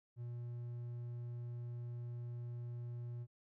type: tone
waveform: triangle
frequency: 120 Hz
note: B2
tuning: 49 cents flat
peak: -40 dBFS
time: 0.16-3.27 s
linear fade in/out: 50 ms
effects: none